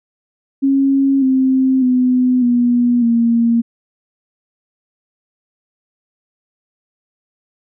sine tone with pitch steps, 273 / 262.3 / 252.1 / 242.2 / 232.8 Hz, C#4 / C4 / B3 / B3 / A#3, -26 / +4 / +36 / -34 / -2 cents, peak -10 dBFS, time 0.62-3.62 s, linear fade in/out 20 ms, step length 600 ms, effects none

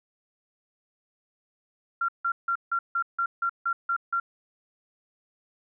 sine tone bursts, 1376 Hz, F6, 26 cents flat, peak -23 dBFS, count 10, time 2.01-4.2 s, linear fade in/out 5 ms, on 75 ms, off 160 ms, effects none

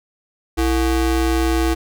square ring-modulated tone, 196 Hz, G3, in tune, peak -13 dBFS, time 0.57-1.75 s, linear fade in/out 20 ms, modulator 136 Hz, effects none

